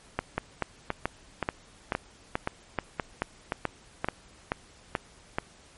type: two click trains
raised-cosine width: 0.5 ms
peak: -12 / -11 dBFS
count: 8 / 13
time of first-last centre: 0.38-4.045 / 0.19-5.385 s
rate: 1.91 / 2.31 Hz
effects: pink hiss -55 dBFS RMS until 5.77 s + MP3 48 kbps